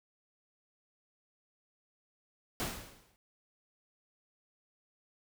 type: noise with exponential decay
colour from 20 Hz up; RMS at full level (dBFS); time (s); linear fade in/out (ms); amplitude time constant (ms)
pink; -33; 2.6-3.16; 0; 120
effects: none